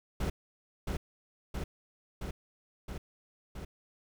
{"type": "noise with echo", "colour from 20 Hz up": "brown", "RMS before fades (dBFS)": -32, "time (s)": [0.2, 0.3], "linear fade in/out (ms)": 5, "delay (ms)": 670, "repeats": 5, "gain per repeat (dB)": -2, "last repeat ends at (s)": 3.65, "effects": []}